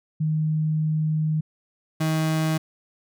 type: tone pair in turn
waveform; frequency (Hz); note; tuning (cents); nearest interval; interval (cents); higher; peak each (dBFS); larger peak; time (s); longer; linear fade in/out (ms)
sine / 35% pulse; 155.56 / 158.19; D#3 / D#3; 0 / +29; unison; 29; second; -20 / -19; second; 0.2-1.41 / 2-2.58; first; 10
effects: none